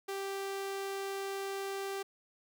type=tone; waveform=sawtooth; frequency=392 Hz; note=G4; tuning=in tune; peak=-32 dBFS; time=0.08-2.03 s; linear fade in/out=10 ms; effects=none